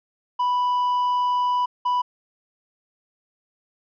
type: tone pair in turn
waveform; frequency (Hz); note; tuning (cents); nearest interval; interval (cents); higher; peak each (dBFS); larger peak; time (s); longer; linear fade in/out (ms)
triangle; 987.8 / 987.8; B5 / B5; 0 / 0; unison; 0; neither; -17; neither; 0.39-1.66 / 1.85-2.02; first; 10
effects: resampled to 11025 Hz